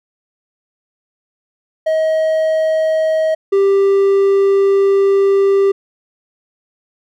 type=tone pair in turn; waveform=triangle; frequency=634 / 393.9 Hz; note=D#5 / G4; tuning=+32 / +8 cents; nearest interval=minor sixth; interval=824 cents; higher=first; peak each=-10 / -7 dBFS; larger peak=second; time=1.86-3.35 / 3.52-5.72 s; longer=second; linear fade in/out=10 ms; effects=none